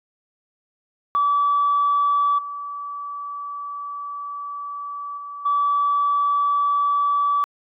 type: tone with level steps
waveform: sine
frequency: 1151 Hz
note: D6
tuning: 35 cents flat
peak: -15 / -28 / -31 / -16 dBFS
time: 1.15-7.44 s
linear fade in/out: 0 ms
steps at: 2.38 / 5.17 / 5.45 s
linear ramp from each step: 10 ms
effects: tanh soft clip ceiling -11 dBFS